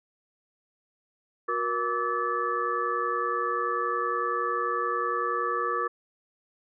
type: tone cluster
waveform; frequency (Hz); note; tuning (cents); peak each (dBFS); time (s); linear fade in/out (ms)
sine; 364.6 / 474.7 / 1157 / 1288 / 1732; F#4 / A#4 / D6 / E6 / A6; -25 / +31 / -26 / -41 / -28; -35 / -32 / -28 / -33 / -35; 1.48-5.88; 10
effects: none